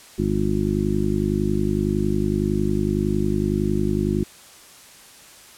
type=harmonic tone; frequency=50.9 Hz; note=G#1; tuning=34 cents flat; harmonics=1 / 2 / 3 / 4 / 5 / 6 / 7; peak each=-28 / -28 / -27 / -24 / -31 / -27 / -25 dBFS; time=0.18-4.24 s; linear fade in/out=10 ms; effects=white hiss -46 dBFS RMS until 5.57 s + low-pass 11000 Hz 12 dB/octave